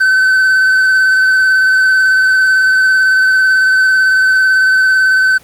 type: tone with vibrato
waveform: triangle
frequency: 1527 Hz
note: G6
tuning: 46 cents flat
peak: -5 dBFS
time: 0-5.38 s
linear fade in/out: 10 ms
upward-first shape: sine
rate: 18 Hz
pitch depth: 14 cents each way
effects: pink hiss -43 dBFS RMS until 5.43 s + Opus 24 kbps